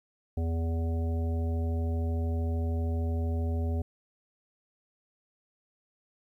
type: harmonic tone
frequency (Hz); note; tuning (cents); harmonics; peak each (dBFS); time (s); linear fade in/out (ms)
82.41; E2; 0; 1 / 3 / 5 / 7 / 9; -27 / -37 / -41 / -44 / -46; 0.37-3.82; 5
effects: 11-bit